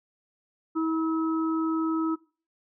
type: harmonic tone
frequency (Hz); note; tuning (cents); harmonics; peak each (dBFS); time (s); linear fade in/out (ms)
322.3; E4; -39; 1 / 3 / 4; -24 / -39 / -33; 0.75-2.16; 20
effects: noise-tail reverb RT60 0.4 s tail -22 dB re dry